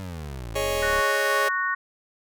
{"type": "exponential sweep", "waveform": "25% pulse", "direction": "down", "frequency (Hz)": [98, 32.33], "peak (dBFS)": -29, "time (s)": [0, 1.01], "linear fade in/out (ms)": 0}
{"type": "chord", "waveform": "sawtooth", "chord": "Ab suspended fourth", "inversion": "none", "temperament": "just", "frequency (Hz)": [415.3, 553.7, 623], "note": ["Ab4", "Db5", "Eb5"], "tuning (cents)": [0, -2, 2], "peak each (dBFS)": [-25, -22, -26], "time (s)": [0.55, 1.49], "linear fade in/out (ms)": 10}
{"type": "harmonic tone", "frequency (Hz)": 370, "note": "F#4", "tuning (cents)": 0, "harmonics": [3, 4, 5], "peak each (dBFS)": [-27, -27, -27], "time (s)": [0.82, 1.75], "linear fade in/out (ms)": 10}
{"effects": []}